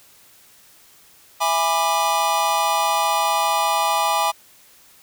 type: chord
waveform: square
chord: E dominant seventh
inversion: none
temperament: just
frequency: 659.3 / 824.1 / 988.9 / 1186.7 Hz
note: E5 / G#5 / B5 / D6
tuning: 0 / -14 / +2 / +18 cents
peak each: -27 / -22 / -24 / -24 dBFS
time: 1.4-4.32 s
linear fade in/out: 20 ms
effects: white hiss -51 dBFS RMS until 5.02 s